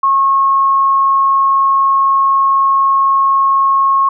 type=tone; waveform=sine; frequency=1089 Hz; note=C#6; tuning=31 cents flat; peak=-8 dBFS; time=0.03-4.09 s; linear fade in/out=5 ms; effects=none